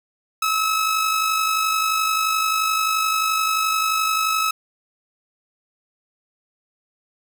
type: tone with amplitude modulation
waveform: sawtooth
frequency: 1293 Hz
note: E6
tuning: 34 cents flat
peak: -13 dBFS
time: 0.42-4.51 s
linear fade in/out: 5 ms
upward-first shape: sine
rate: 51.5 Hz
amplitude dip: 40%
effects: none